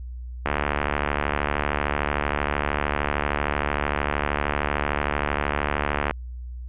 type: click train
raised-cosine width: 0.5 ms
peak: -7 dBFS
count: 414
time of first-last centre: 0.46-6.11 s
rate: 73.1 Hz
effects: added 61 Hz sine -32 dBFS peak until 6.68 s + resampled to 8000 Hz